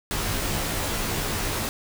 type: noise with comb filter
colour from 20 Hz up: pink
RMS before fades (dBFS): -27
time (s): 0.11-1.69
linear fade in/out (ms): 0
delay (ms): 16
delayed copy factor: -0.7
effects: none